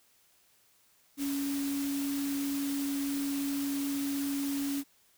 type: tone in noise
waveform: sine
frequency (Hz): 280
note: C#4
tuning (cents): +18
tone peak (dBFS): -30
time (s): 1.17-4.84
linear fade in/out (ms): 50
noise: white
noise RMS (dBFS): -41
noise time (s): 1.17-4.84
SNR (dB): +8
effects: white hiss -66 dBFS RMS until 5.17 s